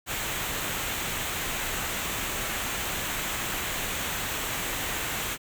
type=noise with comb filter; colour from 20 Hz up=pink; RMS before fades=-31 dBFS; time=0.06-5.38 s; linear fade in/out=50 ms; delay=0.2 ms; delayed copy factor=-0.5; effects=none